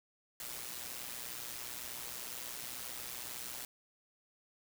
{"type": "noise with amplitude modulation", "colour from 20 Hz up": "white", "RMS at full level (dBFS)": -41, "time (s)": [0.4, 3.65], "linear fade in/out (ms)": 2, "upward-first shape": "sine", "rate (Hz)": 122, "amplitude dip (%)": 65, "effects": []}